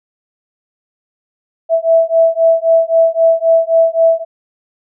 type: beating tone pair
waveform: sine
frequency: 656 / 659.8 Hz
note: E5 / E5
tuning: -9 / +1 cents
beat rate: 3.8 Hz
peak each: -11 dBFS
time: 1.69-4.25 s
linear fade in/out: 50 ms
effects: none